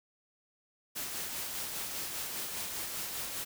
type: noise with tremolo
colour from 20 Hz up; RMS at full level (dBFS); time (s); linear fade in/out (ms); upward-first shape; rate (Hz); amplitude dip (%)
white; -37; 0.95-3.45; 20; sine; 5; 30
effects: none

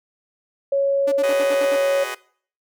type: tone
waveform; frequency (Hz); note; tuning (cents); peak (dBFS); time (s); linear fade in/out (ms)
sine; 554.4; C#5; 0; -16; 0.72-2.04; 5
type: tone bursts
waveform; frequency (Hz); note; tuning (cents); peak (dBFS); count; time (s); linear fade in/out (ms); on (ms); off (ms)
sawtooth; 291.8; D4; -11; -23; 7; 1.07-1.763; 10; 51; 56
type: chord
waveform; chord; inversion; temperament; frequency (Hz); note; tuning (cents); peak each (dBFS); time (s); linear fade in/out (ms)
10% pulse; G# minor seventh; third; just; 373.8 / 415.3 / 498.4 / 623; F#4 / G#4 / B4 / D#5; +18 / 0 / +16 / +2; -25; 1.23-2.15; 10
effects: noise-tail reverb RT60 0.5 s tail -21 dB re dry

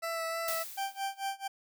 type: tone with vibrato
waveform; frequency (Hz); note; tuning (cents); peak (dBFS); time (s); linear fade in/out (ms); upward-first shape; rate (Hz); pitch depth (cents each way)
20% pulse; 660; E5; +2; -28; 0.02-0.64; 20; sine; 3.2; 14
type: noise with exponential decay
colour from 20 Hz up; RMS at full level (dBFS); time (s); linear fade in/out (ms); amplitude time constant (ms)
blue; -34; 0.48-1.31; 2; 180
type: tone with tremolo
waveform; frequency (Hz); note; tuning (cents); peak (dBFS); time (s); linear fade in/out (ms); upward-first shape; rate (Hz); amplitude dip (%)
40% pulse; 784; G5; 0; -30; 0.77-1.48; 10; sine; 4.5; 95
effects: none

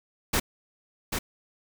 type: noise with echo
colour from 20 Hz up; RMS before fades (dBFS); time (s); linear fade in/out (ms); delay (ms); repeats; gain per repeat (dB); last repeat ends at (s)
pink; -24; 0.33-0.4; 10; 790; 1; -5; 1.19
effects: none

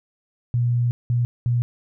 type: tone bursts at uneven times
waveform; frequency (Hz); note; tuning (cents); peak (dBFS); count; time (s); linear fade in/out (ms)
sine; 120.6; B2; -41; -17; 3; 0.54-0.91 / 1.1-1.25 / 1.46-1.62; 0
effects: none

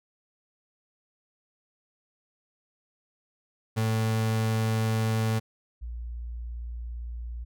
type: tone pair in turn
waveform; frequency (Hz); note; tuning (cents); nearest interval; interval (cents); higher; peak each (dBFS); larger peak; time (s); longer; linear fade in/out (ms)
35% pulse / sine; 111 / 58.8; A2 / A#1; +16 / +16; major seventh; 1100; first; -22 / -33; first; 3.76-5.4 / 5.81-7.45; neither; 20
effects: none

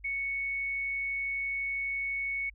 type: tone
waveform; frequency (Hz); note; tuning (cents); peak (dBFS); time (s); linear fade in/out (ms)
sine; 2217; C#7; 0; -30; 0.04-2.5; 10
effects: added 50 Hz sine -51 dBFS peak until 2.54 s

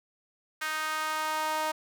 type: tone with high-pass filter sweep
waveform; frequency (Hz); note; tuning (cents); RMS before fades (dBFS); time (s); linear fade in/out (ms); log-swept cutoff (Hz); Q
sawtooth; 311.1; D#4; 0; -31; 0.61-1.72; 10; 1500 to 800; 2.5
effects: none

